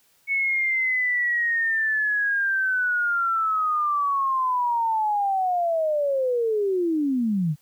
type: linear sweep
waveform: sine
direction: down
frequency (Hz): 2217 to 141.1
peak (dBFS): -20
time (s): 0.27-7.56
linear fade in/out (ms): 50
effects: white hiss -62 dBFS RMS until 7.61 s